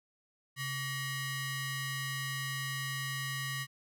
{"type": "ring-modulated tone", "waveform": "sawtooth", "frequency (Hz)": 1010, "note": "B5", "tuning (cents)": 39, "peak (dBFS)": -28, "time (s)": [0.56, 3.67], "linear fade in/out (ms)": 50, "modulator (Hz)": 875, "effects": []}